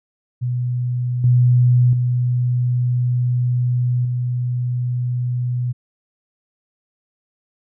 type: tone with level steps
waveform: sine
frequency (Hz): 123.47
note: B2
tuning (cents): 0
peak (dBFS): -18 / -10 / -15 / -18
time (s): 0.41-5.73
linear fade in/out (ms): 20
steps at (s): 1.24 / 1.93 / 4.05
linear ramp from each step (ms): 2
effects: none